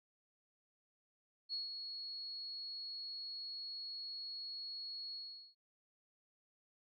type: tone with ADSR envelope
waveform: sine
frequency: 4339 Hz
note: C#8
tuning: 38 cents flat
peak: -37 dBFS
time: 1.49-5.55 s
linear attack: 42 ms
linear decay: 150 ms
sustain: -6 dB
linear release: 410 ms
effects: none